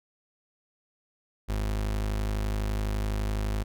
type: tone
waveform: 35% pulse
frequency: 51.91 Hz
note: G#1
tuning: in tune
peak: -25 dBFS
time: 1.48-3.64 s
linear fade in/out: 20 ms
effects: none